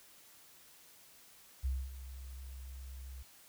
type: tone with ADSR envelope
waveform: sine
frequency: 65.41 Hz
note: C2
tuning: in tune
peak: -30 dBFS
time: 1.63-3.23 s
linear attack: 23 ms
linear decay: 240 ms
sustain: -14 dB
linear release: 10 ms
effects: white hiss -60 dBFS RMS until 3.48 s